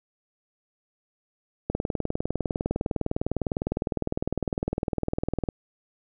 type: click train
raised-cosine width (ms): 2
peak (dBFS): -12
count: 76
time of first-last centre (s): 1.7-5.488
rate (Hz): 19.8
effects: none